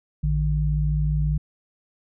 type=tone pair together; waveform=sine; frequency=56.56 / 151 Hz; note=A1 / D3; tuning=+48 / +48 cents; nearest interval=octave + perfect fourth; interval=1700 cents; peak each=-22 dBFS; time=0.23-1.38 s; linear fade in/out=10 ms; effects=none